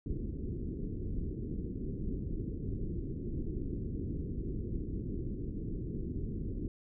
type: low-pass noise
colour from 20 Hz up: pink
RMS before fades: -37 dBFS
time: 0.06-6.68 s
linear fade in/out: 2 ms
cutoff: 400 Hz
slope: 48 dB/octave
effects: none